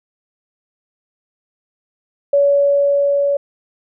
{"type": "tone with level ramp", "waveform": "sine", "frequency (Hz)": 566, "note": "C#5", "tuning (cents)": 36, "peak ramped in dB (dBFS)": [-9, -13], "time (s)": [2.33, 3.37], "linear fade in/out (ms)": 5, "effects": []}